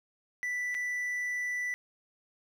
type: tone with dropouts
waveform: triangle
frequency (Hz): 1975.5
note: B6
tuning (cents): 0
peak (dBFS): -29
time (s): 0.43-1.74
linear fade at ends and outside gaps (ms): 0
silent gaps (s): 0.744-0.749
effects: none